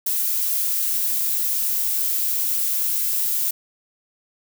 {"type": "noise", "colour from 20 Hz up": "violet", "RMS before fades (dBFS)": -22, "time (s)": [0.06, 3.51], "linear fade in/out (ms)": 5, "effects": []}